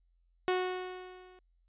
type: tone with level ramp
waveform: sawtooth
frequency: 367.2 Hz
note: F#4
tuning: 13 cents flat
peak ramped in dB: -22 to -52 dBFS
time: 0.48-1.39 s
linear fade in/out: 0 ms
effects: added 43 Hz sine -67 dBFS peak until 1.68 s + resampled to 8000 Hz